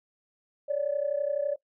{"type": "tone pair together", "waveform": "sine", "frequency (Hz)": [558.1, 590], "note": ["C#5", "D5"], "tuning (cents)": [12, 8], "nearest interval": "minor second", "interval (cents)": 96, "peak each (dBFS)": -28, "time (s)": [0.68, 1.56], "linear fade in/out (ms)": 20, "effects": ["noise-tail reverb RT60 0.1 s tail -21 dB re dry", "tanh soft clip ceiling -18 dBFS"]}